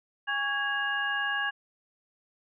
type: tone cluster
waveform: sine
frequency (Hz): 817 / 1120 / 1653 / 2831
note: G#5 / C#6 / G#6 / F7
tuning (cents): -29 / +18 / -9 / +23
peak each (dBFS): -36 / -37 / -28 / -36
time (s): 0.27-1.51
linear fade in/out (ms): 20
effects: none